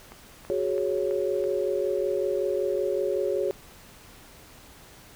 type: click train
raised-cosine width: 0.5 ms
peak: -29 dBFS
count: 5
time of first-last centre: 0.12-1.44 s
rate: 3.03 Hz
type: chord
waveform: sine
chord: F# suspended second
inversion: none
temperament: equal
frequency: 370 / 415.3 / 554.4 Hz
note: F#4 / G#4 / C#5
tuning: 0 / 0 / 0 cents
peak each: -28 dBFS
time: 0.5-3.51 s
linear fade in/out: 0 ms
effects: pink hiss -50 dBFS RMS until 5.15 s